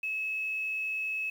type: tone with quantisation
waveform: sine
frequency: 2585 Hz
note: E7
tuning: 34 cents flat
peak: -30 dBFS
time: 0.03-1.3 s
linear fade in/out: 5 ms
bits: 9
effects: none